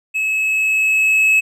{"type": "tone with level ramp", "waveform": "triangle", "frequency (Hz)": 2582, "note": "E7", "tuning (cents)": -37, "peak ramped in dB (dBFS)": [-15, -8], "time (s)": [0.14, 1.41], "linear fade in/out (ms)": 20, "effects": []}